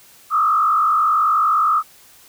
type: tone with frequency modulation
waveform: sine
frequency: 1244.5 Hz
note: D#6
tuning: in tune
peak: -13 dBFS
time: 0.3-1.83 s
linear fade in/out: 50 ms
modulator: 49.4 Hz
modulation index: 1.3
effects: white hiss -48 dBFS RMS until 2.28 s